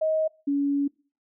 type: tone pair in turn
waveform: sine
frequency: 630 / 282.5 Hz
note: D#5 / C#4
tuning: +21 / +33 cents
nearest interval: octave + major second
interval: 1388 cents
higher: first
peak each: -21 dBFS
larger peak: neither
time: 0.01-0.28 / 0.47-0.88 s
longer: second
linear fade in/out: 10 ms
effects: noise-tail reverb RT60 0.4 s tail -25 dB re dry